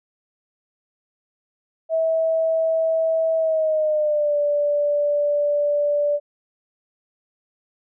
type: tone with pitch glide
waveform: sine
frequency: 648 to 584 Hz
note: E5 to D5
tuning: -30 to -10 cents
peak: -17 dBFS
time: 1.89-6.2 s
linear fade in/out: 50 ms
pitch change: -180 cents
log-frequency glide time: 3.37-4.37 s
effects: none